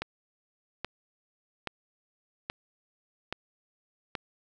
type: click train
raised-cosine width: 0.3 ms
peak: -16 dBFS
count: 6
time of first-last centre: 0.02-4.152 s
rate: 1.21 Hz
effects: none